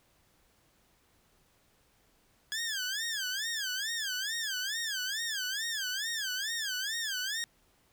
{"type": "tone with vibrato", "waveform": "15% pulse", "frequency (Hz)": 1661.2, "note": "G#6", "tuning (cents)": 0, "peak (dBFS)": -26, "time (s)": [2.52, 7.44], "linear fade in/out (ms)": 0, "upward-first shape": "sine", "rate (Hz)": 2.3, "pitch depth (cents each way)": 200, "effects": ["pink hiss -68 dBFS RMS until 7.92 s"]}